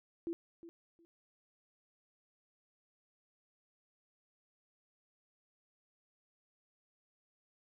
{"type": "tone with echo", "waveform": "sine", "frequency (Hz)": 336.3, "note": "E4", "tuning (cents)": 35, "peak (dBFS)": -35, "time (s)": [0.27, 0.33], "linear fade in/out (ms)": 0, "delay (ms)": 360, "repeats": 2, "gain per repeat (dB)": -14, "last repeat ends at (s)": 1.05, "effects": []}